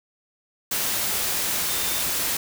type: tone in noise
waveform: sine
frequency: 3600 Hz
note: A7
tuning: 39 cents sharp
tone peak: -35 dBFS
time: 1.69-2.02 s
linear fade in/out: 5 ms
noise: white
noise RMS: -25 dBFS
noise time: 0.71-2.37 s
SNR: -13 dB
effects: none